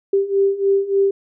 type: beating tone pair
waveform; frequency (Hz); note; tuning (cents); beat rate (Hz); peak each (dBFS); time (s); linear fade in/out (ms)
sine; 392 / 395.4; G4 / G4; 0 / +15; 3.4; -19 / -16; 0.13-1.11; 5
effects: none